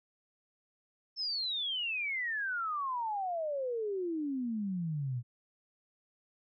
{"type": "exponential sweep", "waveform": "sine", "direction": "down", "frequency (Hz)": [5350, 116.54], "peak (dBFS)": -32, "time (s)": [1.16, 5.23], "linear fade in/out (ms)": 50, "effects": []}